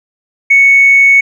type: tone with tanh clipping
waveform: triangle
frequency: 2217 Hz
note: C#7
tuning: in tune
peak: -3 dBFS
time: 0.5-1.21 s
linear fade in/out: 10 ms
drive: 4 dB
effects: none